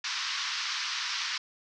white band-pass noise, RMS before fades -33 dBFS, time 0.04-1.38 s, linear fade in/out 5 ms, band 1000 to 5700 Hz, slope 48 dB/octave, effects none

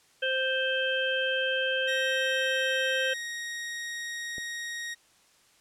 harmonic tone, 523.3 Hz, C5, in tune, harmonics 1 / 3 / 5 / 6, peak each -30 / -29 / -35 / -32 dBFS, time 0.22-3.14 s, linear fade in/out 10 ms
sawtooth tone, 1877 Hz, A#6, 11 cents sharp, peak -30 dBFS, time 1.87-4.95 s, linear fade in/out 20 ms
click, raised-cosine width 2 ms, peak -30 dBFS, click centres 4.382 s
effects white hiss -62 dBFS RMS until 5.6 s + low-pass 9000 Hz 12 dB/octave

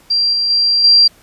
sine tone with level steps, 4736 Hz, D8, 14 cents sharp, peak -11 / -13 / -10 / -5 dBFS, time 0.1-1.08 s, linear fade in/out 10 ms, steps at 0.33 / 0.5 / 0.84 s, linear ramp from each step 2 ms, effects pink hiss -48 dBFS RMS until 1.22 s + resampled to 32000 Hz

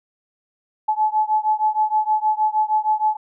sine beating tone pair, 857 / 863.4 Hz, A5 / A5, -46 / -33 cents, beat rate 6.4 Hz, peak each -19 / -20 dBFS, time 0.88-3.17 s, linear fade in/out 10 ms, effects none

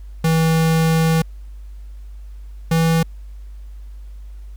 square tone pair in turn, 162 / 163.79 Hz, E3 / E3, -30 / -11 cents, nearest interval unison, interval 19 cents, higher second, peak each -14 dBFS, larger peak neither, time 0.24-1.22 / 2.71-3.03 s, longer first, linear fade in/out 5 ms, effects added 50 Hz sine -32 dBFS peak until 4.56 s + pink hiss -59 dBFS RMS until 4.56 s

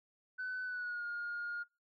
sine tone with pitch glide, 1507 to 1423.2 Hz, F#6 to F6, +31 to +32 cents, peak -36 dBFS, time 0.38-1.64 s, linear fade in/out 20 ms, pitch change -99 cents, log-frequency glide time 0.64-1.05 s, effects noise-tail reverb RT60 0.3 s tail -26 dB re dry + tanh soft clip ceiling -34 dBFS

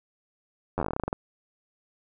slowing click train, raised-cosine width 1 ms, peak -14 dBFS, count 15, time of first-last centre 0.78-1.129 s, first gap 10 ms, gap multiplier 1.13, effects none

